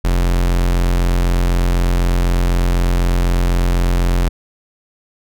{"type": "tone", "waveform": "45% pulse", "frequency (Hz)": 44, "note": "F1", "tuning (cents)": 14, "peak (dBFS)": -12, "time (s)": [0.04, 4.29], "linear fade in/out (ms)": 10, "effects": []}